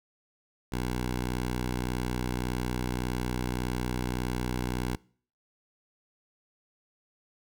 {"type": "tone", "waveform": "10% pulse", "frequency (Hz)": 61.74, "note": "B1", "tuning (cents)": 0, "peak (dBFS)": -21, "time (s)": [0.72, 4.96], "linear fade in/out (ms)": 5, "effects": ["noise-tail reverb RT60 0.5 s tail -24 dB re dry"]}